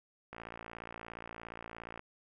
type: click train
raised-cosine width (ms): 0.5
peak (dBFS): -29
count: 96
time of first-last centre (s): 0.33-1.994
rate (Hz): 57.1
effects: none